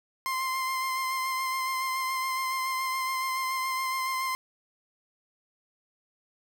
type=tone with vibrato; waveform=30% pulse; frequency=1046.5 Hz; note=C6; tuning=in tune; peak=-25 dBFS; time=0.26-4.35 s; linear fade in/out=0 ms; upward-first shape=sine; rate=7.1 Hz; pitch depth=19 cents each way; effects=none